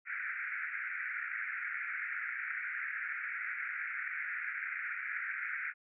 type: band-pass noise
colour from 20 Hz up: pink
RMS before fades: -39 dBFS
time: 0.05-5.74 s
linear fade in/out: 50 ms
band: 1400 to 2300 Hz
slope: 96 dB/octave
effects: none

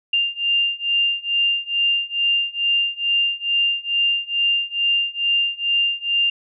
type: beating tone pair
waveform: sine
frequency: 2794 / 2796.3 Hz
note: F7 / F7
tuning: 0 / +2 cents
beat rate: 2.3 Hz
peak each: -21 / -20 dBFS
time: 0.13-6.3 s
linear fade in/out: 5 ms
effects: none

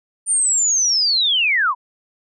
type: linear sweep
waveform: sine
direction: down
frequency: 9150 to 922 Hz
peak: -14 dBFS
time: 0.26-1.75 s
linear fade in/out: 50 ms
effects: none

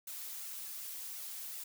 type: noise with flanger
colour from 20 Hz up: blue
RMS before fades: -44 dBFS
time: 0.07-1.64 s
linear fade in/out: 5 ms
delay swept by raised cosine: 1.4 to 3.9 ms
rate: 2.7 Hz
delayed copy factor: +0.5
effects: none

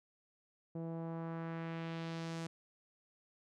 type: tone with low-pass filter sweep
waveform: sawtooth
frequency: 164.81 Hz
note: E3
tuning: in tune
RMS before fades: -42 dBFS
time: 0.75-2.47 s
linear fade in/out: 5 ms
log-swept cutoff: 530 to 7700 Hz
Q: 1.2
effects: none

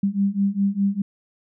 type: beating tone pair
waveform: sine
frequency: 196 / 200.9 Hz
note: G3 / G3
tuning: 0 / +43 cents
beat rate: 4.9 Hz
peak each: -22 / -21 dBFS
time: 0.03-1.02 s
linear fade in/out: 5 ms
effects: none

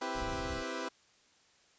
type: chord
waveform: 15% pulse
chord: C major seventh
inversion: none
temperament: equal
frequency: 261.6 / 329.6 / 392 / 493.9 Hz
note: C4 / E4 / G4 / B4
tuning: 0 / 0 / 0 / 0 cents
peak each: -35 dBFS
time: 0.01-0.89 s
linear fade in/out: 10 ms
type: low-pass noise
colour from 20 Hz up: pink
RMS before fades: -42 dBFS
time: 0.14-0.64 s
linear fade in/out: 50 ms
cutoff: 130 Hz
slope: 12 dB/octave
effects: white hiss -66 dBFS RMS until 1.78 s + resampled to 16000 Hz

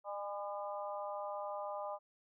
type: harmonic tone with a mistuned harmonic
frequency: 201.6 Hz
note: G3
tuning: 49 cents sharp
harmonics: 3 / 4 / 5 / 6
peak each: -42 / -44 / -46 / -48 dBFS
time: 0.04-1.99 s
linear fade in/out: 50 ms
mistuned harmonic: 4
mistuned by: +25 cents
effects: none

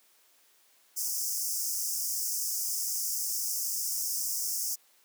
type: high-pass noise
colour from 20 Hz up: pink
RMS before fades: -32 dBFS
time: 0.96-4.76 s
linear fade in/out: 20 ms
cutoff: 5100 Hz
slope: 96 dB/octave
effects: white hiss -64 dBFS RMS until 5.04 s + high-pass 300 Hz 12 dB/octave

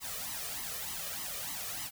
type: noise with flanger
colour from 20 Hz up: white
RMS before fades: -39 dBFS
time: 0-1.91 s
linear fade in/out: 50 ms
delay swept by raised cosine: 0.98 to 1.7 ms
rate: 3.3 Hz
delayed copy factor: +0.75
effects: none

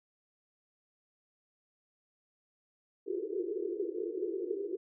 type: band-pass noise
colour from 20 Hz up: pink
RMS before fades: -36 dBFS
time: 3.06-4.77 s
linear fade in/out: 20 ms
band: 340 to 450 Hz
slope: 96 dB/octave
effects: none

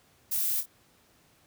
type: noise with echo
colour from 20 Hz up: violet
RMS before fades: -29 dBFS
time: 0.31-0.61 s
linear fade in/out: 10 ms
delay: 25 ms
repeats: 2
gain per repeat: -8 dB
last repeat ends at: 0.66 s
effects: pink hiss -63 dBFS RMS until 1.46 s + high-pass 60 Hz 12 dB/octave

